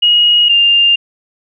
sine tone pair in turn, 2886 / 2801 Hz, F#7 / F7, -44 / +4 cents, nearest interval minor second, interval 52 cents, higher first, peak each -6 dBFS, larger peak neither, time 0.02-0.49 / 0.49-0.96 s, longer neither, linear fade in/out 10 ms, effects none

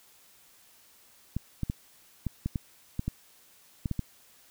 clicks, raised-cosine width 5 ms, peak -17 dBFS, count 11, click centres 1.366 / 1.633 / 1.699 / 2.267 / 2.46 / 2.558 / 2.994 / 3.08 / 3.858 / 3.913 / 3.993 s, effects white hiss -59 dBFS RMS until 4.5 s

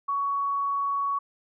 sine tone, 1120 Hz, C#6, 18 cents sharp, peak -24 dBFS, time 0.08-1.19 s, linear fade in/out 10 ms, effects none

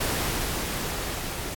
pink noise with level ramp, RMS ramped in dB -26 to -34 dBFS, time 0-1.55 s, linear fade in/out 10 ms, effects AAC 64 kbps

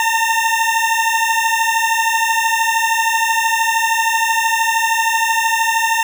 20% pulse beating tone pair, 900 / 913 Hz, A5 / A#5, +39 / -36 cents, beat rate 13 Hz, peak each -12 dBFS, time 0-6.03 s, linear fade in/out 2 ms, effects none

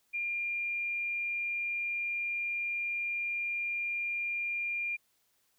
sine tone, 2400 Hz, D7, 37 cents sharp, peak -31 dBFS, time 0.13-4.97 s, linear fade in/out 20 ms, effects white hiss -73 dBFS RMS until 5.58 s

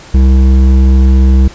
sine tone with hard clipping, 65.5 Hz, C2, 2 cents sharp, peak -5 dBFS, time 0.14-1.48 s, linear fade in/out 5 ms, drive 10 dB, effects pink hiss -34 dBFS RMS until 1.54 s + resampled to 16000 Hz

